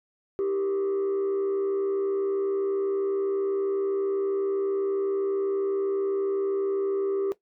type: tone with frequency modulation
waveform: sine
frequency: 393.1 Hz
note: G4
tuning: 5 cents sharp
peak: -21 dBFS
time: 0.39-7.32 s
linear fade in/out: 0 ms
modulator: 72.3 Hz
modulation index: 0.37
effects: noise-tail reverb RT60 0.1 s tail -17 dB re dry + tanh soft clip ceiling -23 dBFS